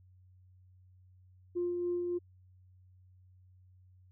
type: tone with tremolo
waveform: sine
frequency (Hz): 351.6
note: F4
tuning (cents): +12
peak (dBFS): -29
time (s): 1.55-2.19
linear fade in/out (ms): 20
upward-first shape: sine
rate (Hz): 3.5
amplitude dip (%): 30
effects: tanh soft clip ceiling -25 dBFS + added 92 Hz sine -58 dBFS peak until 4.11 s